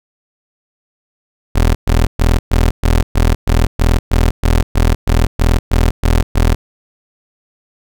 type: tone bursts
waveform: 25% pulse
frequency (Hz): 41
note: E1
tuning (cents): -9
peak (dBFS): -5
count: 16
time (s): 1.55-6.55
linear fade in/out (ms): 10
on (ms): 200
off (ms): 120
effects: none